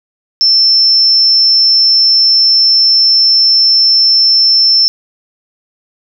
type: tone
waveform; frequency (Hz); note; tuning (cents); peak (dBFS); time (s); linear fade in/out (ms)
sine; 5340; E8; +22; -5; 0.41-4.88; 0
effects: none